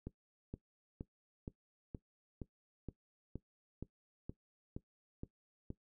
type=click train; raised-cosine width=3 ms; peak=-30 dBFS; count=13; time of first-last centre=0.07-5.704 s; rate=2.13 Hz; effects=noise-tail reverb RT60 0.1 s tail -17 dB re dry